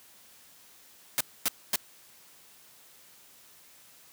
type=noise bursts; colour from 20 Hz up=white; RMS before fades=-26 dBFS; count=3; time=1.18-1.758 s; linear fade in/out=0 ms; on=26 ms; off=250 ms; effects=white hiss -56 dBFS RMS until 4.12 s + high-pass 80 Hz 12 dB/octave